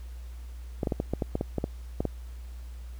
clicks, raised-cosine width 2 ms, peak -14 dBFS, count 12, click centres 0.832 / 0.872 / 0.922 / 1.001 / 1.136 / 1.222 / 1.354 / 1.411 / 1.583 / 1.641 / 2.005 / 2.053 s, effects added 60 Hz sine -38 dBFS peak until 2.99 s + pink hiss -58 dBFS RMS until 2.99 s

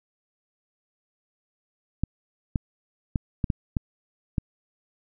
clicks, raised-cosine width 5 ms, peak -11 dBFS, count 7, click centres 2.036 / 2.558 / 3.158 / 3.442 / 3.502 / 3.768 / 4.382 s, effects none

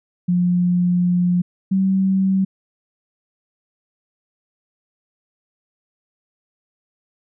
sine tone pair in turn, 177.6 / 191.34 Hz, F3 / G3, +29 / -42 cents, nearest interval minor second, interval 129 cents, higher second, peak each -14 dBFS, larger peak neither, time 0.28-1.42 / 1.71-2.45 s, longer first, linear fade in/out 10 ms, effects none

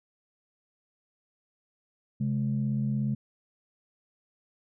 sine tone pair together, 133.69 / 210.7 Hz, C3 / G#3, +38 / +25 cents, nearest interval minor sixth, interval 787 cents, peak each -27 / -28 dBFS, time 2.2-3.15 s, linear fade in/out 10 ms, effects tanh soft clip ceiling -19 dBFS

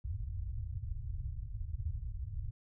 white low-pass noise, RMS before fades -39 dBFS, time 0.04-2.51 s, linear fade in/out 10 ms, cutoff 110 Hz, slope 48 dB/octave, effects none

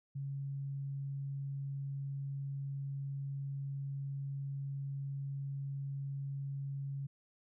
sine tone, 138.5 Hz, C#3, 1 cent flat, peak -37 dBFS, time 0.15-7.07 s, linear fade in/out 10 ms, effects none

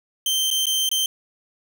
sawtooth tone with dropouts, 3124 Hz, G7, 7 cents flat, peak -16 dBFS, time 0.26-1.06 s, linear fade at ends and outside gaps 2 ms, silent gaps 0.504-0.511 / 0.657-0.667 / 0.891-0.914 s, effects none

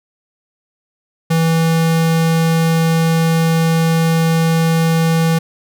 square tone, 163.7 Hz, E3, 12 cents flat, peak -12 dBFS, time 1.3-5.39 s, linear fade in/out 10 ms, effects none

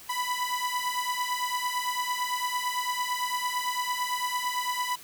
sawtooth beating tone pair, 987.8 / 996.7 Hz, B5 / B5, 0 / +16 cents, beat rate 8.9 Hz, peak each -27 dBFS, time 0.09-4.96 s, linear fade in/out 10 ms, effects white hiss -48 dBFS RMS until 5.03 s

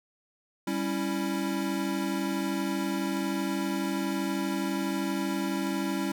square chord, C# diminished, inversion second, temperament equal, 196 / 277.2 / 329.6 Hz, G3 / C#4 / E4, 0 / 0 / 0 cents, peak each -33 dBFS, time 0.67-6.12 s, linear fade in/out 5 ms, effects none

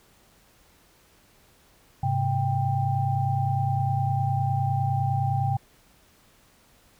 sine tone cluster, 103.5 / 133.3 / 790 Hz, G#2 / C3 / G5, -5 / +33 / +13 cents, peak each -27 / -25 / -27 dBFS, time 2.03-5.57 s, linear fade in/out 5 ms, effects pink hiss -59 dBFS RMS until 6.99 s

